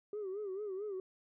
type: tone with vibrato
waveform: sine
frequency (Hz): 398.7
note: G4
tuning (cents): +29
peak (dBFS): -36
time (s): 0.13-1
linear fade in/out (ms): 2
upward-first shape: sine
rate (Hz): 4.5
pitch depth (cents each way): 120
effects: tanh soft clip ceiling -35 dBFS